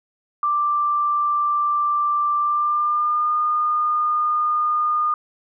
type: tone with pitch glide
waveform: sine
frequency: 1178 to 1218.8 Hz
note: D6 to D#6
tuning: +5 to -36 cents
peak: -17 dBFS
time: 0.43-5.14 s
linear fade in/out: 2 ms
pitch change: +59 cents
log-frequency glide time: 2.39-3.35 s
effects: none